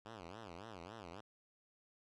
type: tone with vibrato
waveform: 5% pulse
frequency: 98 Hz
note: G2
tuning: in tune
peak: -38 dBFS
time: 0.05-1.21 s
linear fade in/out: 10 ms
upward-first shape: sine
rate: 3.6 Hz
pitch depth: 280 cents each way
effects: low-pass 5000 Hz 12 dB/octave